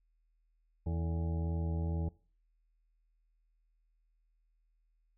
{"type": "harmonic tone with a mistuned harmonic", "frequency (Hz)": 82.1, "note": "E2", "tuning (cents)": -6, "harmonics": [1, 2, 3, 4, 5, 7, 8, 9, 10], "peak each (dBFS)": [-33, -38, -51, -46, -48, -51, -62, -58, -53], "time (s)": [0.86, 2.09], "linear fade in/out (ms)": 5, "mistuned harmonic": 5, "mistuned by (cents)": 100, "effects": ["noise-tail reverb RT60 0.4 s tail -21 dB re dry", "added 40 Hz sine -70 dBFS peak until 5.17 s"]}